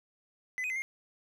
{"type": "tone with pitch steps", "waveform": "triangle", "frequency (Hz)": [2014, 2503, 2055, 2131], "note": ["B6", "D#7", "C7", "C7"], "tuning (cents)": [33, 10, -32, 31], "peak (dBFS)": -30, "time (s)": [0.58, 0.82], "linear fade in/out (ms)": 0, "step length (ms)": 60, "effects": []}